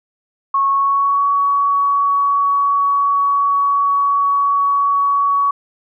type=tone with pitch glide; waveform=sine; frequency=1100 to 1125.7 Hz; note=C#6 to C#6; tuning=-14 to +26 cents; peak=-12 dBFS; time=0.54-5.51 s; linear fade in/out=5 ms; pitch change=+40 cents; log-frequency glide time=0.68-1.25 s; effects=none